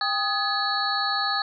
sine tone cluster, 798 / 1248 / 1698 / 3947 / 4364 Hz, G5 / D#6 / G#6 / B7 / C#8, +31 / +5 / +38 / -2 / -28 cents, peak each -29 / -28 / -29 / -31 / -28 dBFS, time 0.01-1.42 s, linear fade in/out 2 ms, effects none

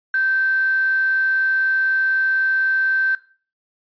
sine tone with quantisation, 1556 Hz, G6, 13 cents flat, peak -16 dBFS, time 0.14-3.15 s, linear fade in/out 2 ms, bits 6, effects noise-tail reverb RT60 0.4 s tail -18 dB re dry + resampled to 11025 Hz

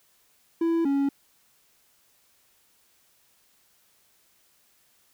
triangle tone pair in turn, 332.4 / 278.4 Hz, E4 / C#4, +15 / +8 cents, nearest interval minor third, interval 307 cents, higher first, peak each -19 dBFS, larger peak neither, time 0.61-0.85 / 0.85-1.09 s, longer neither, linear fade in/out 5 ms, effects white hiss -64 dBFS RMS until 5.13 s

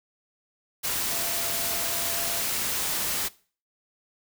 sine tone in noise, 678 Hz, E5, 49 cents sharp, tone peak -39 dBFS, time 1.1-2.42 s, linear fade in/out 20 ms, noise white, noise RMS -28 dBFS, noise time 0.83-3.29 s, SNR -14 dB, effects noise-tail reverb RT60 0.4 s tail -20 dB re dry

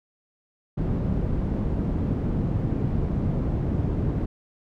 white low-pass noise, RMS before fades -25 dBFS, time 0.77-4.26 s, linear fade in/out 10 ms, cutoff 190 Hz, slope 12 dB/octave, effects none

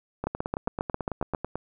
two click trains, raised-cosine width 1 ms, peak -16 / -13 dBFS, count 13 / 9, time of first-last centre 0.24-1.556 / 0.27-1.348 s, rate 9.12 / 7.42 Hz, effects none

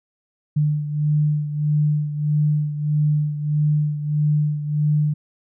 sine beating tone pair, 149.4 / 151 Hz, D3 / D3, +30 / +48 cents, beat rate 1.6 Hz, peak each -18 / -24 dBFS, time 0.56-5.14 s, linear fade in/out 10 ms, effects none

